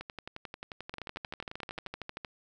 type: two click trains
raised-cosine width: 0.3 ms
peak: -22 / -24 dBFS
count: 18 / 22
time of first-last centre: 0.94-2.248 / 0.01-1.868 s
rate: 13 / 11.3 Hz
effects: none